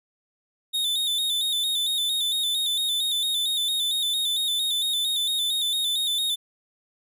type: tone with vibrato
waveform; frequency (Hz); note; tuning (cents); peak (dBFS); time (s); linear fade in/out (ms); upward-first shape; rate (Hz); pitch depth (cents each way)
45% pulse; 3623; A7; +50; -22; 0.73-6.36; 20; square; 4.4; 52
effects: none